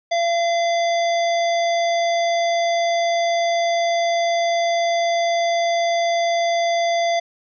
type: harmonic tone with a mistuned harmonic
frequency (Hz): 682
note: F5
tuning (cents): -41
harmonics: 1 / 3 / 5 / 7 / 9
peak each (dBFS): -17 / -27 / -31 / -34 / -36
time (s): 0.11-7.2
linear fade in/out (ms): 10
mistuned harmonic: 5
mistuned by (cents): +28
effects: none